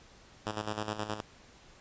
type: tone with tremolo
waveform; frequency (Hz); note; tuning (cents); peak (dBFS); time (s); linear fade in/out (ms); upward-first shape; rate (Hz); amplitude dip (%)
5% pulse; 106.6; G#2; +46; -21; 0.46-1.21; 5; square; 9.5; 65
effects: pink hiss -57 dBFS RMS until 1.8 s + resampled to 16000 Hz